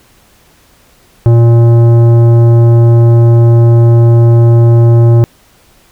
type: tone with tanh clipping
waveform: sine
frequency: 117 Hz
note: A#2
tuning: 7 cents sharp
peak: -4 dBFS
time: 1.26-5.24 s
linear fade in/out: 0 ms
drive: 13 dB
effects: pink hiss -46 dBFS RMS until 5.91 s